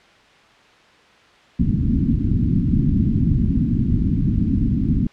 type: low-pass noise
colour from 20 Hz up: white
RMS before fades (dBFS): -18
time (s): 1.59-5.07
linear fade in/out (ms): 5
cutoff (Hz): 270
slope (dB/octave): 48
effects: white hiss -50 dBFS RMS until 5.12 s + low-pass 3000 Hz 12 dB/octave